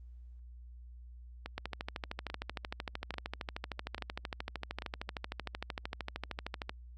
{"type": "two click trains", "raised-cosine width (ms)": 0.3, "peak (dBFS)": [-24, -21], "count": [5, 68], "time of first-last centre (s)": [[1.46, 4.821], [1.58, 6.695]], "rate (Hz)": [1.19, 13.1], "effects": ["added 60 Hz sine -48 dBFS peak until 6.97 s", "Opus 32 kbps"]}